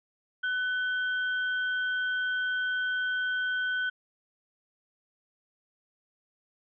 sine tone pair together, 1500 / 3176 Hz, F#6 / G7, +23 / +22 cents, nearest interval octave + minor second, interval 1299 cents, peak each -27 / -39 dBFS, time 0.43-3.9 s, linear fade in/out 10 ms, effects none

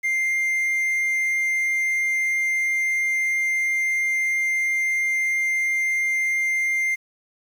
triangle tone with quantisation, 2101 Hz, C7, 7 cents sharp, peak -18 dBFS, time 0.03-6.96 s, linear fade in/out 20 ms, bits 8, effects none

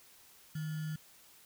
sine tone with sample-and-hold, 155.56 Hz, D#3, in tune, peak -35 dBFS, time 0.55-0.96 s, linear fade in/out 5 ms, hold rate 1575 Hz, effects white hiss -60 dBFS RMS until 1.45 s

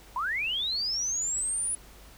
sine linear sweep, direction up, 932.3 to 9950 Hz, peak -27 dBFS, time 0.16-1.75 s, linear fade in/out 2 ms, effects added 50 Hz sine -52 dBFS peak until 2.17 s + pink hiss -53 dBFS RMS until 2.17 s

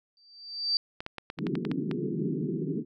sine tone with exponential growth, 4651 Hz, D8, 18 cents flat, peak -21 dBFS, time 0.17-0.77 s, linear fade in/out 1 ms, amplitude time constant 130 ms
clicks, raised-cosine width 0.3 ms, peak -20 dBFS, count 10, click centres 1.005 / 1.064 / 1.183 / 1.301 / 1.388 / 1.468 / 1.554 / 1.651 / 1.715 / 1.913 s
pink band-pass noise, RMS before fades -31 dBFS, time 1.37-2.85 s, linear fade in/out 50 ms, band 140 to 420 Hz, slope 96 dB/octave
effects none

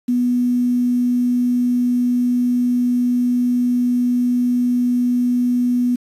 sine tone with quantisation, 245.5 Hz, B3, 10 cents flat, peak -14 dBFS, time 0.08-5.96 s, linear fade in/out 10 ms, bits 7, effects resampled to 32000 Hz

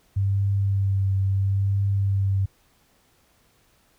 sine tone with vibrato, 98 Hz, G2, in tune, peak -19 dBFS, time 0.16-2.46 s, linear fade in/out 10 ms, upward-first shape triangle, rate 0.74 Hz, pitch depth 25 cents each way, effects pink hiss -62 dBFS RMS until 3.98 s

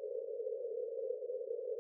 white band-pass noise, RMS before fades -41 dBFS, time 0-1.79 s, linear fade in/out 0 ms, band 440 to 520 Hz, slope 96 dB/octave, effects none

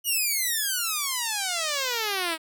5% pulse exponential sweep, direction down, 2960 to 312.6 Hz, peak -14 dBFS, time 0.04-2.38 s, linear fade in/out 50 ms, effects none

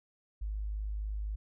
sine tone, 51.91 Hz, G#1, in tune, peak -33 dBFS, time 0.41-1.36 s, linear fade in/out 10 ms, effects none

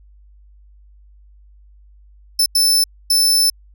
sawtooth tone bursts at uneven times, 5280 Hz, E8, 2 cents sharp, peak -9 dBFS, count 3, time 2.39-2.46 / 2.55-2.84 / 3.1-3.5 s, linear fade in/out 5 ms, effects added 50 Hz sine -44 dBFS peak until 3.74 s

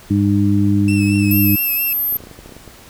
harmonic tone, 101 Hz, G#2, 48 cents flat, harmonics 1 / 2 / 3, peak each -16 / -16 / -16 dBFS, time 0.1-1.56 s, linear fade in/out 10 ms
40% pulse tone with vibrato, 2637 Hz, E7, in tune, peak -23 dBFS, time 0.88-1.93 s, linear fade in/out 2 ms, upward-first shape triangle, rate 4.4 Hz, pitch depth 53 cents each way
sine tone, 12910 Hz, G9, 50 cents sharp, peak -16 dBFS, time 1.31-2.17 s, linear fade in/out 2 ms
clicks, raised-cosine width 2 ms, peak -24 dBFS, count 12, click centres 2.125 / 2.158 / 2.205 / 2.238 / 2.271 / 2.313 / 2.39 / 2.46 / 2.493 / 2.523 / 2.566 / 2.677 s
effects pink hiss -42 dBFS RMS until 2.89 s

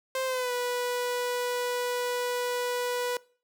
sawtooth tone with pitch glide, 523.3 to 491.1 Hz, C5 to B4, 0 to -10 cents, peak -24 dBFS, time 0.15-3.17 s, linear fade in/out 2 ms, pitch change -110 cents, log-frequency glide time 0.25-0.52 s, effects noise-tail reverb RT60 0.4 s tail -21 dB re dry

